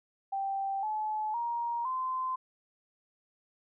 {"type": "tone with pitch steps", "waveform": "sine", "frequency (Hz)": [783, 858.8, 942, 1033.2], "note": ["G5", "A5", "A#5", "C6"], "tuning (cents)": [-2, -42, 18, -22], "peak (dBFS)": -30, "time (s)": [0.32, 2.36], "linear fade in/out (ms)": 10, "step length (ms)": 510, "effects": []}